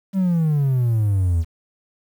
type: exponential sweep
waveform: triangle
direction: down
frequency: 196.9 to 79.9 Hz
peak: -13 dBFS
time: 0.13-1.45 s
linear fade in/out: 50 ms
effects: tanh soft clip ceiling -9 dBFS + 8-bit